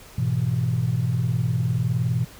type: chord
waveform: sine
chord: E major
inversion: first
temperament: equal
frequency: 103.83 / 123.47 / 164.81 Hz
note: G#2 / B2 / E3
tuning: 0 / 0 / 0 cents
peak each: -26 / -21 / -26 dBFS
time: 0.18-2.25 s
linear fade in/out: 5 ms
effects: tanh soft clip ceiling -13 dBFS + pink hiss -46 dBFS RMS until 2.39 s